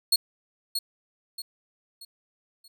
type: tone with echo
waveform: sawtooth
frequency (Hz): 4324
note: C#8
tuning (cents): -44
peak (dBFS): -15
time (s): 0.12-0.16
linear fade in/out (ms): 5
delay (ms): 630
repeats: 4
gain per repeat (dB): -8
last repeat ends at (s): 2.68
effects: none